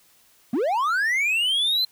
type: linear sweep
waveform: triangle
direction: up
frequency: 207.7 to 4136 Hz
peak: -18 dBFS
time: 0.53-1.85 s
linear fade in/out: 5 ms
effects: white hiss -58 dBFS RMS until 1.91 s